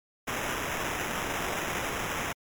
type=noise with sample-and-hold; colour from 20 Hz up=white; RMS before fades=-32 dBFS; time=0.27-2.33 s; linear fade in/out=10 ms; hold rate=4410 Hz; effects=MP3 96 kbps